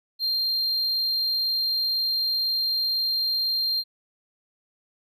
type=tone; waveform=triangle; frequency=4186 Hz; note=C8; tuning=in tune; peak=-21 dBFS; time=0.19-3.84 s; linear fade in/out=50 ms; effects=none